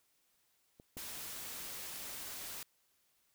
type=clicks; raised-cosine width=2 ms; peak=-42 / -35 dBFS; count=2; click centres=0.799 / 0.969 s
type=noise; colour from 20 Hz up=white; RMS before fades=-45 dBFS; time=0.97-2.63 s; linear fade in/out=2 ms
effects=white hiss -75 dBFS RMS until 3.34 s